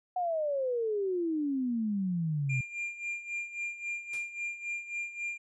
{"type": "exponential sweep", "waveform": "sine", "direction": "down", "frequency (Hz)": [739, 125.5], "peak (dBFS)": -28, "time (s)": [0.16, 2.61], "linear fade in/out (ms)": 5}
{"type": "tone with tremolo", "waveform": "triangle", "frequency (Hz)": 2396, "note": "D7", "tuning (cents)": 34, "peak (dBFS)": -30, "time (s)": [2.49, 5.38], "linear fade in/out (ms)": 10, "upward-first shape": "sine", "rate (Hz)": 3.7, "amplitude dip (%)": 75}
{"type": "noise with exponential decay", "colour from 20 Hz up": "white", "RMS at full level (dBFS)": -44, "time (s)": [4.13, 4.34], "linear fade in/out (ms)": 5, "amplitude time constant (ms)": 45}
{"effects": ["resampled to 24000 Hz"]}